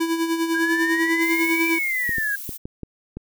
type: tone with tremolo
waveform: square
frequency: 330 Hz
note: E4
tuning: 2 cents sharp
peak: -19 dBFS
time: 0-1.79 s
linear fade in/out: 10 ms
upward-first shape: sine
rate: 10 Hz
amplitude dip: 55%
type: linear two-way sweep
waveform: sine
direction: up then down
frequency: 1607 to 2335 to 1607 Hz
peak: -21 dBFS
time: 0.54-2.36 s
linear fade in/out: 10 ms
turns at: 1.68 s
type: noise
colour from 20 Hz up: violet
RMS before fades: -34 dBFS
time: 1.21-2.58 s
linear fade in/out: 20 ms
type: clicks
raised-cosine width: 3 ms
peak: -19 dBFS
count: 6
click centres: 2.093 / 2.183 / 2.492 / 2.655 / 2.833 / 3.17 s
effects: none